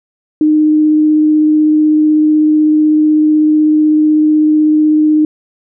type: tone with vibrato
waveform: sine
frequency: 306.4 Hz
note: D#4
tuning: 27 cents flat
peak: -6 dBFS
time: 0.41-5.25 s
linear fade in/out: 2 ms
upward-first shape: sine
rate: 16 Hz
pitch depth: 8 cents each way
effects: none